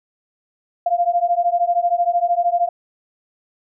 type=beating tone pair; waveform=sine; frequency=690 / 703 Hz; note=F5 / F5; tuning=-21 / +11 cents; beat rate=13 Hz; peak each=-18 dBFS; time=0.86-2.69 s; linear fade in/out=5 ms; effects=none